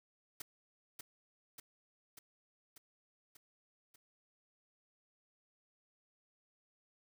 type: noise with echo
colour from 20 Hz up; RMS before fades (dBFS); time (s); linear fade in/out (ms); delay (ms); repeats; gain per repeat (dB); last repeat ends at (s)
white; -44; 0.4-0.42; 5; 590; 6; -3; 3.96
effects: none